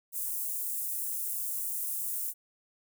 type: high-pass noise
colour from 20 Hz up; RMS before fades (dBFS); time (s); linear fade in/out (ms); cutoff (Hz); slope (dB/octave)
white; -34; 0.12-2.34; 50; 8600; 24
effects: none